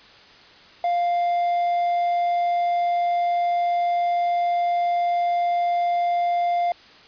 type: tone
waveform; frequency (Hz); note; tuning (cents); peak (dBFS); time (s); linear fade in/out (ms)
triangle; 698.5; F5; 0; -17; 0.84-6.72; 2
effects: white hiss -48 dBFS RMS until 7.07 s + resampled to 11025 Hz